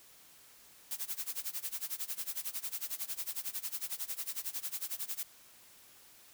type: noise with tremolo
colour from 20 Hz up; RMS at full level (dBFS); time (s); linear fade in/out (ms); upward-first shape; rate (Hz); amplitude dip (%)
blue; -36; 0.91-5.23; 0; sine; 11; 95
effects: white hiss -59 dBFS RMS until 6.33 s